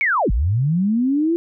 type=linear two-way sweep; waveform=sine; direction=down then up; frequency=2300 to 43.19 to 345.2 Hz; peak=-15 dBFS; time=0.01-1.36 s; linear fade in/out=0 ms; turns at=0.31 s; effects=none